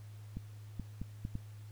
clicks, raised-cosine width 5 ms, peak -26 dBFS, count 5, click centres 0.37 / 0.797 / 1.016 / 1.251 / 1.354 s, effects added 105 Hz sine -47 dBFS peak until 1.71 s + pink hiss -64 dBFS RMS until 1.71 s

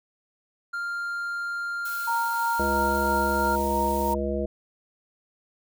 triangle tone, 1396.9 Hz, F6, in tune, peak -26 dBFS, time 0.73-3.56 s, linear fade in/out 10 ms
blue noise, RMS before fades -39 dBFS, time 1.85-4.14 s, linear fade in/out 5 ms
sine tone with tremolo, 929 Hz, A#5, 6 cents flat, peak -23 dBFS, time 2.07-4.15 s, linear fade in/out 10 ms, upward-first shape sine, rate 3 Hz, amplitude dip 35%
harmonic tone, 69.3 Hz, C#2, in tune, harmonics 1 / 3 / 5 / 7 / 9, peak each -31 / -31 / -31 / -31 / -31 dBFS, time 2.59-4.46 s, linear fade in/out 5 ms
effects none

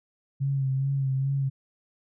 sine tone with vibrato, 135.6 Hz, C#3, 38 cents flat, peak -23 dBFS, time 0.4-1.5 s, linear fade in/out 20 ms, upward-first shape sine, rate 2.4 Hz, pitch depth 38 cents each way, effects none

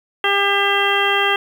harmonic tone with a mistuned harmonic, 400.4 Hz, G4, 37 cents sharp, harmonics 1 / 2 / 3 / 4 / 5 / 7 / 8, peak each -22 / -22 / -22 / -22 / -22 / -22 / -22 dBFS, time 0.24-1.36 s, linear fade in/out 2 ms, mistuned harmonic 7, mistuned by -51 cents, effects 7-bit

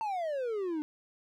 triangle exponential sweep, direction down, 906 to 293.7 Hz, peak -29 dBFS, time 0.01-0.82 s, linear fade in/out 0 ms, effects none

